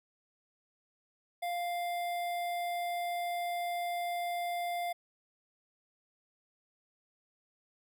square tone with notch filter, 698.5 Hz, F5, in tune, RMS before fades -35 dBFS, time 1.42-4.93 s, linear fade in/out 10 ms, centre 6300 Hz, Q 1.1, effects none

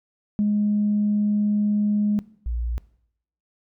sine tone pair in turn, 208.1 / 58.75 Hz, G#3 / A#1, +4 / +14 cents, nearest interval octave + minor seventh, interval 2190 cents, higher first, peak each -17 / -23 dBFS, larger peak first, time 0.39-2.19 / 2.46-2.78 s, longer first, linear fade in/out 0 ms, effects noise-tail reverb RT60 0.7 s tail -20 dB re dry + tanh soft clip ceiling -13 dBFS

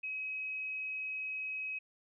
sine tone, 2545 Hz, D#7, 39 cents sharp, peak -36 dBFS, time 0.03-1.79 s, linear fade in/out 10 ms, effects none

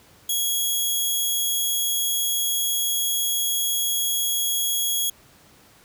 10% pulse tone, 3322 Hz, G#7, in tune, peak -13 dBFS, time 0.29-5.1 s, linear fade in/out 5 ms, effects pink hiss -53 dBFS RMS until 5.84 s + high-pass 60 Hz 12 dB/octave

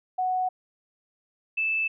sine tone pair in turn, 740 / 2632 Hz, F#5 / E7, 0 / -3 cents, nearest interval octave + minor seventh, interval 2197 cents, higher second, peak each -23 dBFS, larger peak neither, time 0.18-0.49 / 1.57-1.88 s, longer neither, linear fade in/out 10 ms, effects none

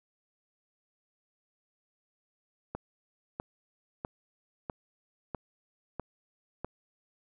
click train, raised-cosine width 1 ms, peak -21 dBFS, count 7, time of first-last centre 2.75-6.646 s, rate 1.54 Hz, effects none

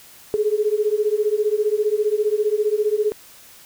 sine beating tone pair, 415.3 / 430.3 Hz, G#4 / A4, 0 / -39 cents, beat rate 15 Hz, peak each -20 / -20 dBFS, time 0.34-3.12 s, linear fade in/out 0 ms, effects white hiss -46 dBFS RMS until 3.65 s

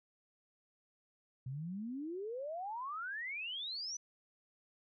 sine exponential sweep, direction up, 123.47 to 6060 Hz, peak -39 dBFS, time 1.46-3.97 s, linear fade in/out 5 ms, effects none

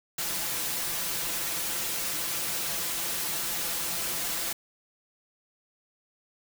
white noise with comb filter, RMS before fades -31 dBFS, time 0.18-4.53 s, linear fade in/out 5 ms, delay 5.9 ms, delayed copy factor +0.6, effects none

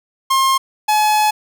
45% pulse tone pair in turn, 1066 / 850.6 Hz, C6 / G#5, +32 / +41 cents, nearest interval major third, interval 391 cents, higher first, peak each -12 dBFS, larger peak neither, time 0.3-0.58 / 0.88-1.31 s, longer second, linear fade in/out 10 ms, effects none

